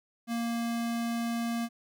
square tone, 233.1 Hz, A#3, in tune, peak -30 dBFS, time 0.27-1.69 s, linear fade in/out 50 ms, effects none

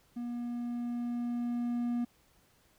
triangle tone with level ramp, 239.8 Hz, A#3, 49 cents sharp, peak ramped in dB -33 to -27 dBFS, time 0.16-2.05 s, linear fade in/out 10 ms, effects pink hiss -67 dBFS RMS until 2.78 s

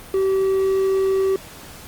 triangle tone, 384.6 Hz, G4, 33 cents flat, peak -14 dBFS, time 0.14-1.36 s, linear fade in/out 2 ms, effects pink hiss -40 dBFS RMS until 1.87 s + Opus 32 kbps

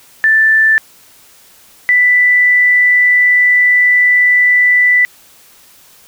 sine tone pair in turn, 1765 / 1981.1 Hz, A6 / B6, +5 / +5 cents, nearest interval major second, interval 200 cents, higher second, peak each -6 dBFS, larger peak neither, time 0.24-0.78 / 1.89-5.05 s, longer second, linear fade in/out 0 ms, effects white hiss -44 dBFS RMS until 6.07 s

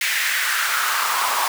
pink noise with high-pass filter sweep, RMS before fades -21 dBFS, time 0.01-1.48 s, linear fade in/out 2 ms, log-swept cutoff 2100 to 910 Hz, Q 3.4, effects none

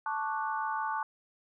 sine chord, D major seventh, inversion second, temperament equal, 880 / 1108.7 / 1174.7 / 1480 Hz, A5 / C#6 / D6 / F#6, 0 / 0 / 0 / 0 cents, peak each -33 / -37 / -38 / -38 dBFS, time 0.06-1.03 s, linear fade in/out 2 ms, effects none

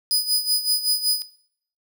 sawtooth tone with tremolo, 4978 Hz, D#8, in tune, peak -13 dBFS, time 0.11-1.22 s, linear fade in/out 0 ms, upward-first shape sine, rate 5.3 Hz, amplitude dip 80%, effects noise-tail reverb RT60 0.6 s tail -17 dB re dry

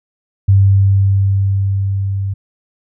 sine tone with level ramp, 98 Hz, G2, in tune, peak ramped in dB -5 to -16 dBFS, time 0.48-2.34 s, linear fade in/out 10 ms, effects none

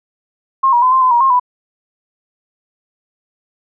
sine tone with pitch steps, 1069 / 957 / 1017 / 1048 / 1020 / 951 / 1068 / 991 Hz, C6 / A#5 / C6 / C6 / C6 / A#5 / C6 / B5, +37 / +45 / -50 / +2 / -44 / +34 / +35 / +6 cents, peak -8 dBFS, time 0.63-1.398 s, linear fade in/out 10 ms, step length 96 ms, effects none

